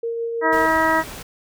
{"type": "tone with tremolo", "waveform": "sine", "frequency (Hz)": 463, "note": "A#4", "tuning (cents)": -12, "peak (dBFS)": -21, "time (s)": [0.03, 0.66], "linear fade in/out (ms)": 5, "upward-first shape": "triangle", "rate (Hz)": 6.2, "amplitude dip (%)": 30}
{"type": "harmonic tone", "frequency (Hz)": 320.4, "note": "E4", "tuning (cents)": -49, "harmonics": [1, 2, 3, 4, 5, 6], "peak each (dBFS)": [-24, -22, -20, -23, -25, -22], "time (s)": [0.41, 1.04], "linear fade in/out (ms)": 50}
{"type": "noise", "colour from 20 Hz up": "pink", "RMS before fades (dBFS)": -35, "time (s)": [0.52, 1.23], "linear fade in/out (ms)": 10}
{"effects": []}